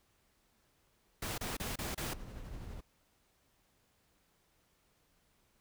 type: noise bursts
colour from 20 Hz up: pink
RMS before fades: -39 dBFS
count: 5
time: 1.22-2.136 s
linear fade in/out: 5 ms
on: 160 ms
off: 29 ms
type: noise with tremolo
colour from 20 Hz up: brown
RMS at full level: -44 dBFS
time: 2.11-2.81 s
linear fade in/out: 10 ms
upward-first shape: sine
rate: 12 Hz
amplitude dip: 30%
effects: pink hiss -73 dBFS RMS until 5.6 s